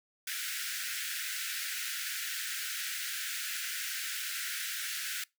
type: high-pass noise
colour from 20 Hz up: pink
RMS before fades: -37 dBFS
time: 0.27-5.24 s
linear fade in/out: 5 ms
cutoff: 1400 Hz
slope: 96 dB/octave
effects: noise-tail reverb RT60 0.2 s tail -23 dB re dry